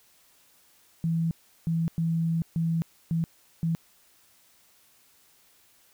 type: tone bursts at uneven times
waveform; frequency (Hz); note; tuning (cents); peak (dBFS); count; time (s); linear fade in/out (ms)
sine; 164.81; E3; 0; -23; 6; 1.04-1.31 / 1.67-1.88 / 1.98-2.42 / 2.56-2.82 / 3.11-3.24 / 3.63-3.75; 0
effects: white hiss -61 dBFS RMS until 5.93 s